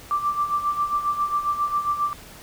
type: tone with tremolo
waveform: sine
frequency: 1174.7 Hz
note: D6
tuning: in tune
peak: -18 dBFS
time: 0.11-2.13 s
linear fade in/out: 0 ms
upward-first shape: sine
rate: 7.4 Hz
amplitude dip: 70%
effects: pink hiss -44 dBFS RMS until 2.42 s